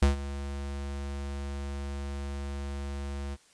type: tone with ADSR envelope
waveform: square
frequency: 70 Hz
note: C#2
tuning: 18 cents sharp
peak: -18 dBFS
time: 0.02-3.37 s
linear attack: 6 ms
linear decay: 130 ms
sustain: -16 dB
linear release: 39 ms
effects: white hiss -61 dBFS RMS until 3.53 s + resampled to 22050 Hz